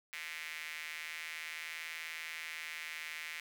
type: tone with high-pass filter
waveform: square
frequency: 80.2 Hz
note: E2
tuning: 47 cents flat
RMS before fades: -44 dBFS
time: 0.13-3.4 s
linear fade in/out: 0 ms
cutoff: 2100 Hz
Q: 3.8
effects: 10-bit